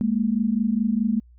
sine tone pair together, 207.7 / 232.5 Hz, G#3 / A#3, 0 / -4 cents, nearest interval major second, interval 196 cents, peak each -22 dBFS, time 0.01-1.2 s, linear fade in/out 0 ms, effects added 60 Hz sine -48 dBFS peak until 1.38 s

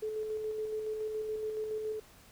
sine tone with tremolo, 432.3 Hz, A4, 31 cents flat, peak -32 dBFS, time 0.02-2 s, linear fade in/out 10 ms, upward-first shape square, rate 7.1 Hz, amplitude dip 30%, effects pink hiss -58 dBFS RMS until 2.31 s

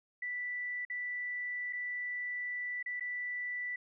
sine tone with dropouts, 1972 Hz, B6, 3 cents flat, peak -35 dBFS, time 0.22-3.76 s, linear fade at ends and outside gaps 5 ms, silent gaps 0.851-0.899 / 1.727-1.731 / 2.828-2.86 / 2.998-3.007 s, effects none

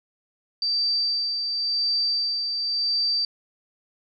sine tone with tremolo, 4657 Hz, D8, 15 cents flat, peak -20 dBFS, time 0.62-3.25 s, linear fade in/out 2 ms, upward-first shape sine, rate 0.93 Hz, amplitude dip 40%, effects none

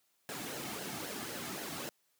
pink noise with flanger, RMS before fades -41 dBFS, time 0.29-1.89 s, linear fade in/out 0 ms, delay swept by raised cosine 0.83 to 2.13 ms, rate 3.8 Hz, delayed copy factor -0.55, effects white hiss -75 dBFS RMS until 2.19 s + high-pass 150 Hz 12 dB/octave

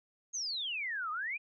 sine exponential two-way sweep, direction down then up, 6610 to 1200 to 2528 Hz, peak -34 dBFS, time 0.33-1.38 s, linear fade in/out 20 ms, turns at 1.11 s, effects none

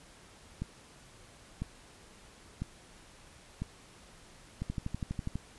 two click trains, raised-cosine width 5 ms, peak -22 / -22 dBFS, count 5 / 9, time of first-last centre 0.62-4.62 / 4.7-5.356 s, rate 1 / 12.2 Hz, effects pink hiss -56 dBFS RMS until 5.58 s + resampled to 24000 Hz

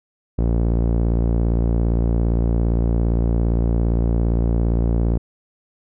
sawtooth tone with low-pass filter, 57.5 Hz, A#1, 23 cents flat, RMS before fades -18 dBFS, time 0.38-5.18 s, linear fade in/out 10 ms, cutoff 470 Hz, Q 0.82, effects none

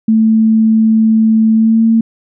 sine tone with pitch glide, 221.1 to 225.7 Hz, A3 to A3, +9 to +44 cents, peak -6 dBFS, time 0.08-2.01 s, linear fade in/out 5 ms, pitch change +35 cents, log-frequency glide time 1.53-1.84 s, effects none

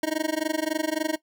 25% pulse tone with amplitude modulation, 313.1 Hz, D#4, 11 cents sharp, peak -17 dBFS, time 0.03-1.16 s, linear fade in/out 2 ms, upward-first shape sine, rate 23.6 Hz, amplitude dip 100%, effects noise-tail reverb RT60 0.1 s tail -17 dB re dry

